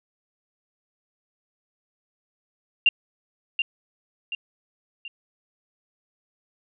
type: tone with echo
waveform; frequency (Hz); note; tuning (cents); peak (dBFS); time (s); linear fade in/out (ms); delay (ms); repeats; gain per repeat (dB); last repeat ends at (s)
sine; 2780; F7; -9; -13; 2.86-2.89; 2; 730; 3; -7; 5.08
effects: none